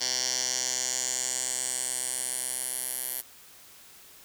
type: tone with band-pass filter sweep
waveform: 10% pulse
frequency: 127.2 Hz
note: C3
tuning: 48 cents flat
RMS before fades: -31 dBFS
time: 0-3.22 s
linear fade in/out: 20 ms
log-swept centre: 5300 to 12000 Hz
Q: 4.1
effects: white hiss -52 dBFS RMS until 4.24 s